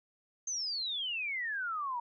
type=exponential sweep; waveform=sine; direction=down; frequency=6410 to 932.3 Hz; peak=-33 dBFS; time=0.47-2 s; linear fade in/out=5 ms; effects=none